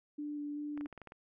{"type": "tone with vibrato", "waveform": "sine", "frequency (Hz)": 293.7, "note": "D4", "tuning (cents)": 0, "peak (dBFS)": -37, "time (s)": [0.18, 0.87], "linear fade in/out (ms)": 10, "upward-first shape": "square", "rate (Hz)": 2.6, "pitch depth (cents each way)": 9}
{"type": "clicks", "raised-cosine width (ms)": 0.5, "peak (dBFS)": -34, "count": 8, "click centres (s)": [0.776, 0.81, 0.859, 0.927, 0.977, 1.017, 1.073, 1.121]}
{"effects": []}